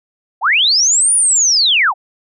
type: linear two-way sweep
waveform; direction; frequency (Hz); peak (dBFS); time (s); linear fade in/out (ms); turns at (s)
sine; up then down; 660 to 9770 to 660; -9; 0.41-1.94; 50; 1.15
effects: none

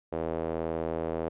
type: tone with band-pass filter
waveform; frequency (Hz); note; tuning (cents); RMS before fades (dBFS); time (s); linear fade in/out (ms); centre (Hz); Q
sawtooth; 81.5; E2; -19; -32; 0.12-1.29; 10; 510; 2
effects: resampled to 8000 Hz

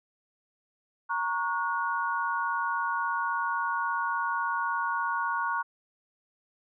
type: chord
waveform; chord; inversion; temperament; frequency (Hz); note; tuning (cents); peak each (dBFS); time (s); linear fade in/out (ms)
sine; F# major; first; equal with one note detuned; 932.3 / 1108.7 / 1451.2; A#5 / C#6 / F#6; 0 / 0 / -34; -31; 1.09-5.63; 20
effects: none

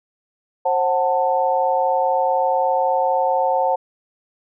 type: chord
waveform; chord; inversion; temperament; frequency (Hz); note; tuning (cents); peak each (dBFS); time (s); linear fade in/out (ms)
sine; F# diminished; second; just; 532.8 / 740 / 888; C5 / F#5 / A5; +31 / 0 / +16; -20; 0.65-3.76; 10
effects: none

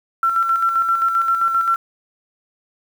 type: tone with tremolo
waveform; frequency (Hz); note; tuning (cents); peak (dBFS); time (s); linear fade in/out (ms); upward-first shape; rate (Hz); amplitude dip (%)
sine; 1352; E6; +43; -13; 0.23-1.76; 2; square; 7.6; 45
effects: 7-bit

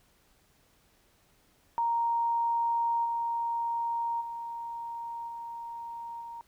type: tone with level steps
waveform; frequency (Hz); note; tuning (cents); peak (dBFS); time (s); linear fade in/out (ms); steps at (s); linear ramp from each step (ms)
sine; 932.3; A#5; 0; -25 / -28 / -35 / -37 / -39; 1.78-6.41; 0; 3.04 / 4.2 / 5.27 / 6.2; 20
effects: pink hiss -66 dBFS RMS until 6.47 s

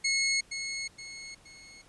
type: tone with echo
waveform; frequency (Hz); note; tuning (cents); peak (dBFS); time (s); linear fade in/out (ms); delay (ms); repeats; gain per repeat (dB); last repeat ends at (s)
20% pulse; 2176; C#7; -33; -20; 0.04-0.41; 10; 470; 3; -8; 1.82
effects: pink hiss -59 dBFS RMS until 1.88 s + resampled to 24000 Hz

